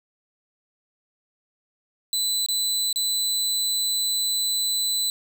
25% pulse tone with dropouts, 4000 Hz, B7, 21 cents sharp, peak -18 dBFS, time 2.13-5.1 s, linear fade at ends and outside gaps 1 ms, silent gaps 2.462-2.486 / 2.928-2.959 s, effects none

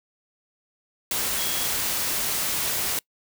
sine tone in noise, 3309 Hz, G#7, 7 cents flat, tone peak -34 dBFS, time 1.38-1.66 s, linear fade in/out 2 ms, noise white, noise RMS -26 dBFS, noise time 1.11-2.99 s, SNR -11 dB, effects noise-tail reverb RT60 0.1 s tail -25 dB re dry

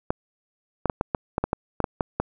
clicks, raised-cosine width 1 ms, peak -8 dBFS, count 12, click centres 0.105 / 0.857 / 0.898 / 1.011 / 1.148 / 1.381 / 1.44 / 1.531 / 1.803 / 1.842 / 2.008 / 2.2 s, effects none

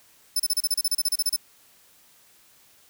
20% pulse tone bursts, 5274 Hz, E8, in tune, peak -15 dBFS, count 15, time 0.36-1.363 s, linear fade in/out 5 ms, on 37 ms, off 32 ms, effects white hiss -57 dBFS RMS until 2.89 s

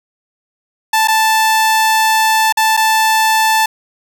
sawtooth tone with dropouts, 880 Hz, A5, in tune, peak -6 dBFS, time 0.93-3.66 s, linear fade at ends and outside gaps 5 ms, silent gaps 1.075-1.082 / 2.525-2.571 / 2.768-2.773 s, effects none

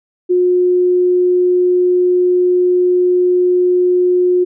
sine tone, 360 Hz, F#4, 47 cents flat, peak -9 dBFS, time 0.29-4.45 s, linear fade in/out 20 ms, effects none

